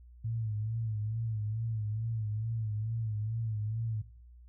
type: tone with vibrato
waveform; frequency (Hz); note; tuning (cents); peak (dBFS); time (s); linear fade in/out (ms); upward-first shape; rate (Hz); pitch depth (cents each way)
sine; 110; A2; 0; -31; 0.24-4.02; 10; sine; 2.3; 73
effects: noise-tail reverb RT60 0.6 s tail -22 dB re dry + added 60 Hz sine -51 dBFS peak until 4.48 s